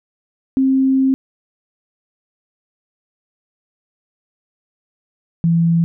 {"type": "tone pair in turn", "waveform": "sine", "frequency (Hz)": [265.7, 167.38], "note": ["C4", "E3"], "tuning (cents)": [27, 27], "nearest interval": "minor sixth", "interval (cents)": 800, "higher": "first", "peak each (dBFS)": -11, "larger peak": "neither", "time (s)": [[0.57, 1.14], [5.44, 5.84]], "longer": "first", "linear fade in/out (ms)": 0, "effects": []}